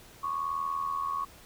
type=tone with amplitude modulation; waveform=sine; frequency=1108.7 Hz; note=C#6; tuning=in tune; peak=-26 dBFS; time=0.23-1.25 s; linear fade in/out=10 ms; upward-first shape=sine; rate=80.9 Hz; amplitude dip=70%; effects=pink hiss -53 dBFS RMS until 1.45 s